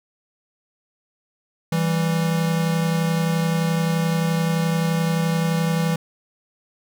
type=tone pair together; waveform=square; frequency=164.81 / 196.4 Hz; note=E3 / G3; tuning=0 / +4 cents; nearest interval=minor third; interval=304 cents; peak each=-20 / -27 dBFS; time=1.72-5.96 s; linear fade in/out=5 ms; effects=none